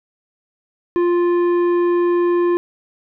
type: tone with tanh clipping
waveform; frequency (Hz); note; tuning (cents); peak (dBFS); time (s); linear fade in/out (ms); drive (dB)
sine; 349.2; F4; 0; -15; 0.96-2.57; 0; 10
effects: none